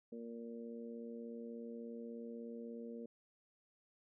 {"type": "harmonic tone", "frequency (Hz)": 116.54, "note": "A#2", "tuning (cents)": 0, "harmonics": [2, 3, 4, 5], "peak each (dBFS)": [-47, -56, -49, -59], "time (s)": [0.12, 3.06], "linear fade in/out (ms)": 5, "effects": []}